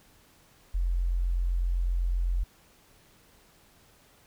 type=tone; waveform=sine; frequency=43.91 Hz; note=F1; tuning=10 cents sharp; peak=-24 dBFS; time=0.74-2.44 s; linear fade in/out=10 ms; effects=pink hiss -60 dBFS RMS until 4.26 s